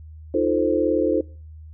sine chord, F dominant seventh, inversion third, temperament equal, 311.1 / 349.2 / 440 / 523.3 Hz, Eb4 / F4 / A4 / C5, 0 / 0 / 0 / 0 cents, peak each -23 dBFS, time 0.34-1.21 s, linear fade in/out 5 ms, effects noise-tail reverb RT60 0.4 s tail -22 dB re dry + added 78 Hz sine -38 dBFS peak until 1.73 s

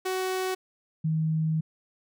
sawtooth / sine tone pair in turn, 373.9 / 158.39 Hz, F#4 / D#3, +18 / +31 cents, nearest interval octave + minor third, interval 1487 cents, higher first, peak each -23 dBFS, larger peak neither, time 0.05-0.55 / 1.04-1.61 s, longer second, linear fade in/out 10 ms, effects none

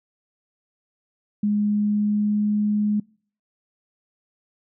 sine tone with pitch glide, 207.7 to 209.1 Hz, G#3 to G#3, 0 to +12 cents, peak -18 dBFS, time 1.43-3 s, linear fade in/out 5 ms, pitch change +12 cents, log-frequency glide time 1.6-2.5 s, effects noise-tail reverb RT60 0.5 s tail -26 dB re dry

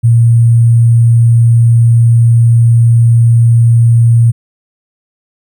sine tone with sample-and-hold, 116.54 Hz, A#2, in tune, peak -3 dBFS, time 0.03-4.32 s, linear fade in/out 20 ms, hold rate 8820 Hz, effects none

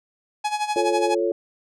45% pulse tone with tremolo, 841 Hz, G#5, 22 cents sharp, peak -20 dBFS, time 0.44-1.15 s, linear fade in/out 10 ms, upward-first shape sine, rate 12 Hz, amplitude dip 75%
sine chord, F augmented, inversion none, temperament equal, 349.2 / 440 / 554.4 Hz, F4 / A4 / C#5, 0 / 0 / 0 cents, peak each -23 / -24 / -25 dBFS, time 0.76-1.32 s, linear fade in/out 2 ms
effects resampled to 22050 Hz

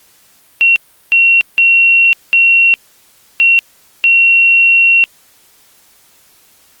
sine tone bursts at uneven times, 2733 Hz, F7, 38 cents flat, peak -5 dBFS, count 6, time 0.61-0.76 / 1.12-1.41 / 1.58-2.13 / 2.33-2.74 / 3.4-3.59 / 4.04-5.04 s, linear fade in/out 0 ms, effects white hiss -48 dBFS RMS until 6.8 s + Opus 48 kbps

